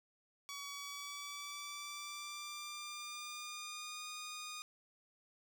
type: tone with pitch glide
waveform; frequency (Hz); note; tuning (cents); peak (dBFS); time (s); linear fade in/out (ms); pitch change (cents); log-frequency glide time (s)
10% pulse; 1133 to 1228.4; C#6 to D#6; +37 to -23; -36; 0.49-4.62; 0; +140; 0.68-4.07
effects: none